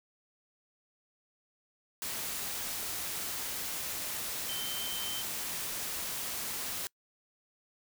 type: tone in noise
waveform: sine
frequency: 3100 Hz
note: G7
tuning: 20 cents flat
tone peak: -38 dBFS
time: 4.49-5.22 s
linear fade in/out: 0 ms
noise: white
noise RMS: -37 dBFS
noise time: 2.02-6.87 s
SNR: -4 dB
effects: noise-tail reverb RT60 0.1 s tail -25 dB re dry